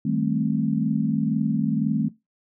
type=chord; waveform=sine; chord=A half-diminished seventh; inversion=second; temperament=just; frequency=158.4 / 198 / 220 / 264 Hz; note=Eb3 / G3 / A3 / C4; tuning=+31 / +18 / 0 / +16 cents; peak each=-26 / -28 / -24 / -27 dBFS; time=0.05-2.09 s; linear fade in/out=5 ms; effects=noise-tail reverb RT60 0.2 s tail -18 dB re dry